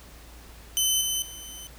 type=tone with level steps; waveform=15% pulse; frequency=3045 Hz; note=F#7; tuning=49 cents sharp; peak=-14 / -18 / -32 dBFS; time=0.77-1.67 s; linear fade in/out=0 ms; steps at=1.01 / 1.22 s; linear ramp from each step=2 ms; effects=added 57 Hz sine -47 dBFS peak until 1.78 s + pink hiss -50 dBFS RMS until 1.78 s